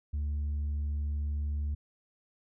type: tone with tanh clipping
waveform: triangle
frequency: 73.4 Hz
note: D2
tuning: in tune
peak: -30 dBFS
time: 0.13-1.75 s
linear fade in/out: 10 ms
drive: 7 dB
effects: none